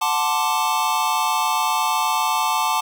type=chord; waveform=square; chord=D dominant seventh; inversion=first; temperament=equal; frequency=740 / 880 / 1046.5 / 1174.7 Hz; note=F#5 / A5 / C6 / D6; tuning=0 / 0 / 0 / 0 cents; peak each=-28 / -22 / -26 / -25 dBFS; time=0.01-2.81 s; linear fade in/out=10 ms; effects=none